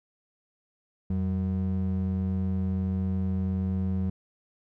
triangle ring-modulated tone, 138.59 Hz, C#3, in tune, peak -20 dBFS, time 1.1-4.1 s, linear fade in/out 5 ms, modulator 50.7 Hz, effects none

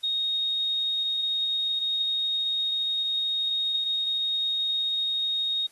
sine tone, 3729 Hz, A#7, in tune, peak -24 dBFS, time 0.03-5.67 s, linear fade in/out 10 ms, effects white hiss -58 dBFS RMS until 5.71 s + AAC 32 kbps

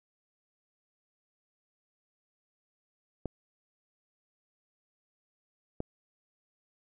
clicks, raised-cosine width 2 ms, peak -20 dBFS, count 2, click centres 3.257 / 5.804 s, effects none

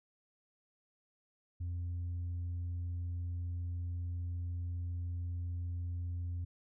sine tone with tanh clipping, 87.31 Hz, F2, in tune, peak -36 dBFS, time 1.6-6.45 s, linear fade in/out 10 ms, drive 1 dB, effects none

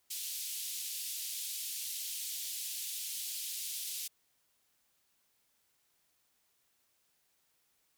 white band-pass noise, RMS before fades -40 dBFS, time 0.1-4.08 s, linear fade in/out 10 ms, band 2900 to 15000 Hz, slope 24 dB/octave, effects white hiss -75 dBFS RMS until 7.97 s

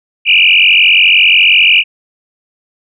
sine tone with frequency modulation, 2637 Hz, E7, in tune, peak -4 dBFS, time 0.25-1.84 s, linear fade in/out 50 ms, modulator 45.6 Hz, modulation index 6.5, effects none

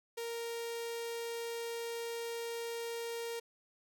sawtooth tone with notch filter, 465.4 Hz, A#4, 3 cents flat, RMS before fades -40 dBFS, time 0.17-3.4 s, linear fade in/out 10 ms, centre 1200 Hz, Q 1.4, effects none

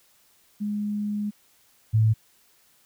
sine tone pair in turn, 207.7 / 110.03 Hz, G#3 / A2, 0 / 0 cents, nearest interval major seventh, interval 1100 cents, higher first, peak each -25 / -16 dBFS, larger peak second, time 0.6-1.31 / 1.93-2.14 s, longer first, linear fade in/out 20 ms, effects white hiss -61 dBFS RMS until 2.85 s

